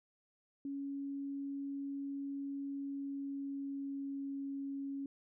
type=tone with pitch glide; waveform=sine; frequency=278.5 to 276.4 Hz; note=C#4 to C#4; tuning=+8 to -5 cents; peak=-38 dBFS; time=0.65-5.06 s; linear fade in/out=2 ms; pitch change=-13 cents; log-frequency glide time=2.69-4.34 s; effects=none